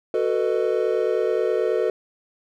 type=chord; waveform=triangle; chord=B dominant seventh; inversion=second; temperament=just; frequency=370.4 / 444.5 / 493.9 / 617.4 Hz; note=F#4 / A4 / B4 / D#5; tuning=+2 / +18 / 0 / -14 cents; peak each=-23 / -21 / -23 / -26 dBFS; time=0.14-1.9 s; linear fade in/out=2 ms; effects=none